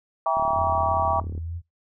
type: chord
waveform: sine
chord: E diminished seventh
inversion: none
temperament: just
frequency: 659.3 / 791.1 / 949.3 / 1139.2 Hz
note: E5 / G5 / Bb5 / Db6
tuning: 0 / +16 / +31 / +47 cents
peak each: -25 dBFS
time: 0.26-1.2 s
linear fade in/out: 2 ms
type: click train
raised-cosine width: 3 ms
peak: -25 dBFS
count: 38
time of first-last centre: 0.37-1.378 s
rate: 36.7 Hz
type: tone with vibrato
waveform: sine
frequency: 83.9 Hz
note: E2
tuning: 31 cents sharp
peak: -29 dBFS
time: 0.53-1.62 s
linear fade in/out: 50 ms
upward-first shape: triangle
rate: 3.1 Hz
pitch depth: 41 cents each way
effects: noise-tail reverb RT60 0.2 s tail -22 dB re dry